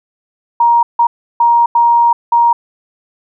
sine tone bursts at uneven times, 941 Hz, A#5, 16 cents sharp, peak -6 dBFS, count 5, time 0.6-0.83 / 0.99-1.07 / 1.4-1.66 / 1.75-2.13 / 2.32-2.53 s, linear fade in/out 5 ms, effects none

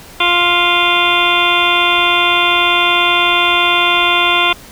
harmonic tone with a mistuned harmonic, 350 Hz, F4, 4 cents sharp, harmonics 1 / 2 / 3 / 4 / 6 / 7 / 8 / 9 / 10, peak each -22 / -20 / -16 / -19 / -19 / -18 / -19 / -22 / -16 dBFS, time 0.2-4.53 s, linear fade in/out 5 ms, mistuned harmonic 8, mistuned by -20 cents, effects pink hiss -37 dBFS RMS until 4.71 s

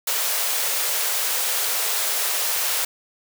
white high-pass noise, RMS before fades -23 dBFS, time 0.07-2.85 s, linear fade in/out 5 ms, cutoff 420 Hz, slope 48 dB/octave, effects none

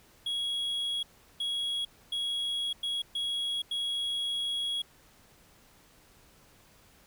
triangle tone bursts at uneven times, 3322 Hz, G#7, in tune, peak -28 dBFS, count 6, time 0.26-1.03 / 1.4-1.85 / 2.12-2.73 / 2.83-3.02 / 3.15-3.62 / 3.71-4.82 s, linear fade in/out 5 ms, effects pink hiss -60 dBFS RMS until 7.06 s

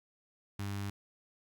sawtooth tone with notch filter, 100 Hz, G2, 35 cents sharp, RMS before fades -38 dBFS, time 0.59-0.9 s, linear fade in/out 5 ms, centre 530 Hz, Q 1.2, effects 11-bit

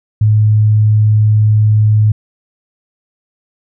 sine tone, 107.1 Hz, A2, 46 cents flat, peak -6 dBFS, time 0.21-2.12 s, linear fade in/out 5 ms, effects none

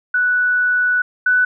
sine tone pair in turn, 1480 / 1492 Hz, F#6 / F#6, 0 / +14 cents, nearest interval unison, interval 14 cents, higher second, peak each -13 / -11 dBFS, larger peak second, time 0.14-1.02 / 1.26-1.45 s, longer first, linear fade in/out 5 ms, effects none

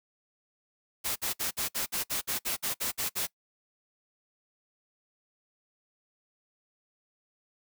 white noise bursts, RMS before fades -31 dBFS, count 13, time 1.04-3.272 s, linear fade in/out 20 ms, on 120 ms, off 56 ms, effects noise-tail reverb RT60 0.1 s tail -22 dB re dry

